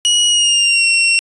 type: tone with pitch glide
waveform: sawtooth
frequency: 2908 to 2729 Hz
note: F#7 to F7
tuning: -31 to -41 cents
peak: -7 dBFS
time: 0.05-1.19 s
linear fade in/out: 0 ms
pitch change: -110 cents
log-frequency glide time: 0.28-0.85 s
effects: resampled to 22050 Hz